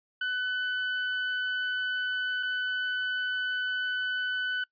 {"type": "tone pair in turn", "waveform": "35% pulse", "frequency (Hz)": [1501, 1501], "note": ["F#6", "F#6"], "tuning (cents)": [24, 24], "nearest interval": "unison", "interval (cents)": 0, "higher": "neither", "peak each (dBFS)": -26, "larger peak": "neither", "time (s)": [[0.21, 2.43], [2.43, 4.64]], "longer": "first", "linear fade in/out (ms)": 5, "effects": ["noise-tail reverb RT60 0.1 s tail -25 dB re dry", "resampled to 11025 Hz"]}